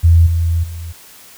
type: tone with level steps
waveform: sine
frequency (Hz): 83.6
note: E2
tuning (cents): +25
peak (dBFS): -5 / -12 / -24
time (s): 0.03-0.93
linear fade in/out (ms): 20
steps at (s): 0.26 / 0.63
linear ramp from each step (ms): 10
effects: white hiss -41 dBFS RMS until 1.37 s